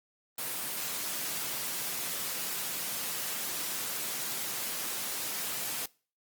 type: high-pass noise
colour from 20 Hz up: white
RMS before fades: -35 dBFS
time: 0.38-5.86 s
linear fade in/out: 5 ms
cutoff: 110 Hz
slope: 96 dB/octave
effects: noise-tail reverb RT60 0.4 s tail -24 dB re dry + Opus 24 kbps